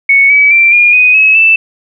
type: tone with pitch steps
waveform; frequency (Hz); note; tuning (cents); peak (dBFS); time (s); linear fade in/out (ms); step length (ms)
sine; 2217 / 2283 / 2352 / 2422 / 2494 / 2569 / 2646; C#7 / D7 / D7 / D#7 / D#7 / E7 / E7; 0 / -50 / +2 / -47 / +3 / -45 / +6; -3; 0.09-1.56; 5; 210
effects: none